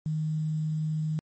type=tone with quantisation; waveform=sine; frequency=155.56 Hz; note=D#3; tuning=in tune; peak=-26 dBFS; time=0.06-1.19 s; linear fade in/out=0 ms; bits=9; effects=MP3 32 kbps